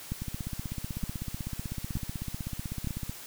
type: two click trains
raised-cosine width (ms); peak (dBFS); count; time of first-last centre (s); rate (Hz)
5; -22 / -19; 47 / 4; 0.22-3.095 / 0.12-2.872; 16 / 1.09
effects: white hiss -45 dBFS RMS until 3.26 s